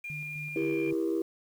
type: tone with pitch glide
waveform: sine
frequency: 2406 to 2388 Hz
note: D7 to D7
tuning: +41 to +28 cents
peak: -36 dBFS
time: 0.04-0.91 s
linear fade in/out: 5 ms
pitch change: -13 cents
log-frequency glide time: 0.43-0.72 s
type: tone with tremolo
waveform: sine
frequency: 150 Hz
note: D3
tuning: 37 cents sharp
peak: -38 dBFS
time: 0.1-0.93 s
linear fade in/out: 0 ms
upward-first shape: square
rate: 3.9 Hz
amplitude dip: 40%
type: chord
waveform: sine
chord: E diminished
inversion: none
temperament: just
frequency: 329.6 / 395.6 / 474.7 Hz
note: E4 / G4 / Bb4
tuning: 0 / +16 / +31 cents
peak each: -28 / -31 / -34 dBFS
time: 0.56-1.22 s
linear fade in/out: 2 ms
effects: tanh soft clip ceiling -20 dBFS + 9-bit